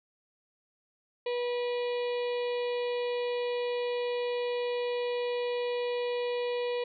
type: harmonic tone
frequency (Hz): 486.3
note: B4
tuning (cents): -27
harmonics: 1 / 2 / 4 / 5 / 6 / 7 / 8 / 9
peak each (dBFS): -29 / -41 / -46 / -44 / -47 / -50 / -49 / -52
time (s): 1.26-6.84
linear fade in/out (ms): 5
effects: none